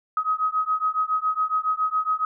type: beating tone pair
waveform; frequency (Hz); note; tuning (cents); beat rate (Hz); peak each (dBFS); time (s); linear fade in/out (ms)
sine; 1262 / 1269.2; D#6 / D#6; +24 / +34; 7.2; -24; 0.17-2.25; 2
effects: none